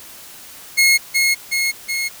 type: tone with echo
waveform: sawtooth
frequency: 2163 Hz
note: C#7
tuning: 43 cents flat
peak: -7 dBFS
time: 0.77-0.98 s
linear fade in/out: 20 ms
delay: 370 ms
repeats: 3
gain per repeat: -3 dB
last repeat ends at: 2.09 s
effects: white hiss -39 dBFS RMS until 2.2 s